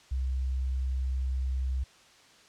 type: tone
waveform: sine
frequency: 65 Hz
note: C2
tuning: 11 cents flat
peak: -27 dBFS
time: 0.11-1.84 s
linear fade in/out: 10 ms
effects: white hiss -57 dBFS RMS until 2.48 s + low-pass 6000 Hz 12 dB/octave